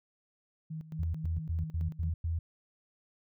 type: tone with tremolo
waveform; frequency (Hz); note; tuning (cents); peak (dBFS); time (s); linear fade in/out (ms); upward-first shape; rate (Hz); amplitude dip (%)
sine; 158.2; D#3; +29; -36; 0.7-2.1; 10; square; 4.5; 75
type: tone bursts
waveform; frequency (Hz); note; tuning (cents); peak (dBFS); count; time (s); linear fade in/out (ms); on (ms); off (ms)
sine; 82.8; E2; +8; -29; 6; 0.99-2.39; 5; 150; 100
effects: none